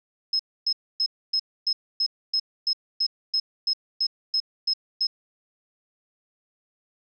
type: tone bursts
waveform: sine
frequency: 5160 Hz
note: E8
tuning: 38 cents flat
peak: -20 dBFS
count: 15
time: 0.33-5.07 s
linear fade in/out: 5 ms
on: 64 ms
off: 270 ms
effects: none